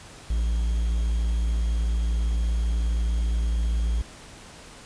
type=tone with quantisation; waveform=triangle; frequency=56.8 Hz; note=A#1; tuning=44 cents flat; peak=-19 dBFS; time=0.3-4.02 s; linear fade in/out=5 ms; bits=8; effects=pink hiss -45 dBFS RMS until 4.85 s + resampled to 22050 Hz